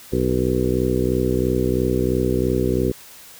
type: harmonic tone with a mistuned harmonic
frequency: 63 Hz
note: B1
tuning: 35 cents sharp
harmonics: 1 / 2 / 3 / 4 / 5 / 6 / 7 / 8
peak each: -26 / -25 / -27 / -25 / -26 / -22 / -28 / -28 dBFS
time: 0.12-2.92 s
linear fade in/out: 10 ms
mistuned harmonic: 8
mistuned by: -41 cents
effects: white hiss -43 dBFS RMS until 3.39 s